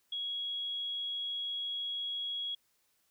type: tone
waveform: sine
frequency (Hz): 3322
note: G#7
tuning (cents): 0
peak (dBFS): -34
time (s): 0.12-2.55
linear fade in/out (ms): 5
effects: white hiss -74 dBFS RMS until 3.1 s